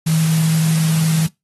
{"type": "tone in noise", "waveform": "sine", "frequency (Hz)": 160, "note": "D#3", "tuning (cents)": 49, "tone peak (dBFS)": -13, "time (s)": [0.06, 1.27], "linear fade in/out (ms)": 10, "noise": "white", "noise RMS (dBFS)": -26, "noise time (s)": [0.06, 1.27], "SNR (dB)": 10, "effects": ["noise-tail reverb RT60 0.2 s tail -21 dB re dry", "AAC 32 kbps"]}